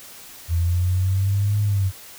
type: linear two-way sweep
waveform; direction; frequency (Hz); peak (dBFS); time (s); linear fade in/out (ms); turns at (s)
sine; up then down; 82.8 to 104.6 to 93.6; -17; 0.48-1.92; 50; 1.62
effects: white hiss -42 dBFS RMS until 2.18 s